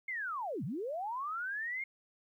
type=linear two-way sweep; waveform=sine; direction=down then up; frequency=2165 to 114.3 to 2165 Hz; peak=-35 dBFS; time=0.08-1.84 s; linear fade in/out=5 ms; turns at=0.64 s; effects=12-bit